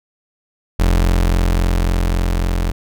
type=tone with level ramp; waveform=35% pulse; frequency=43.65 Hz; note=F1; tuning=in tune; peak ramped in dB=-9 to -14 dBFS; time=0.79-2.72 s; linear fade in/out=10 ms; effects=none